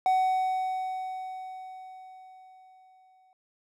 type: tone with exponential decay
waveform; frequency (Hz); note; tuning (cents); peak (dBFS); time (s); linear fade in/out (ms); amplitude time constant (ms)
triangle; 750; F#5; +23; -18; 0.06-3.33; 1; 710
effects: none